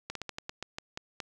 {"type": "slowing click train", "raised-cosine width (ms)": 0.2, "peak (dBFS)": -19, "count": 10, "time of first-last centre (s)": [0.1, 1.202], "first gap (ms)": 53, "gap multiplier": 1.2, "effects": []}